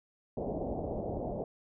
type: low-pass noise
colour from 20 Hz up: white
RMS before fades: -36 dBFS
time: 0.37-1.44 s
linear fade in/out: 2 ms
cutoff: 720 Hz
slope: 48 dB/octave
effects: none